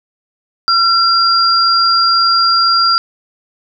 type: tone pair together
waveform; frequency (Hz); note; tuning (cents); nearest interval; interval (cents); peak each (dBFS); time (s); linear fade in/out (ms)
sine; 1361 / 4783; F6 / D8; -45 / +31; octave + minor seventh; 2176; -11; 0.68-2.98; 0
effects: none